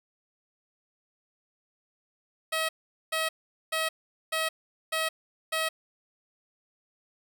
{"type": "tone bursts", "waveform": "10% pulse", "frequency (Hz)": 640, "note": "D#5", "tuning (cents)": 49, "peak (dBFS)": -18, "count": 6, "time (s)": [2.52, 5.69], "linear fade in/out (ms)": 10, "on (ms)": 170, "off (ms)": 430, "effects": []}